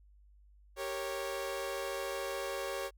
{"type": "chord", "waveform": "sawtooth", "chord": "G diminished", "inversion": "none", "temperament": "equal with one note detuned", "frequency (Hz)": [392, 466.2, 551.5], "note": ["G4", "Bb4", "Db5"], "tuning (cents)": [0, 0, -9], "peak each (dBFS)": [-37, -40, -34], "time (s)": [0.76, 2.91], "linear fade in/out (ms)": 50, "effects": ["added 50 Hz sine -58 dBFS peak until 2.97 s"]}